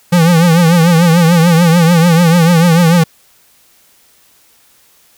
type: tone with vibrato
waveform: square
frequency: 168.9 Hz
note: E3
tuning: 42 cents sharp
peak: -6 dBFS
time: 0.12-3.04 s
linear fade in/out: 10 ms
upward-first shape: triangle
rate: 6.8 Hz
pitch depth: 110 cents each way
effects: white hiss -49 dBFS RMS until 5.17 s